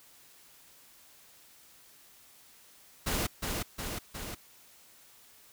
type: noise with echo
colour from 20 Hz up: pink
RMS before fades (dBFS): -31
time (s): 3.06-3.27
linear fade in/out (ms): 10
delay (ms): 360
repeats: 3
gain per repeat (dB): -3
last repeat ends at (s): 4.35
effects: white hiss -58 dBFS RMS until 5.52 s